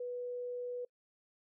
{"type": "tone", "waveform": "sine", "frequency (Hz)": 491.1, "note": "B4", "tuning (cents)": -10, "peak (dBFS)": -37, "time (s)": [0, 0.85], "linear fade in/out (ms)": 5, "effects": ["noise-tail reverb RT60 0.1 s tail -25 dB re dry"]}